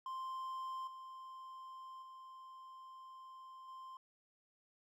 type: tone with level steps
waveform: triangle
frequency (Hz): 1046.5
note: C6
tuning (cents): 0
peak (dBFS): -39 / -47 / -50 / -47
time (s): 0.06-3.97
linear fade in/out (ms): 2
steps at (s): 0.87 / 2.02 / 3.68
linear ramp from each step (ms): 5
effects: none